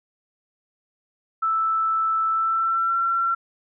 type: tone with pitch glide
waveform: sine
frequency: 1318.5 to 1357.9 Hz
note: E6 to F6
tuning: 0 to -49 cents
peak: -19 dBFS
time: 1.42-3.35 s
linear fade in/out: 10 ms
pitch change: +51 cents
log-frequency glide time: 2.3-2.97 s
effects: none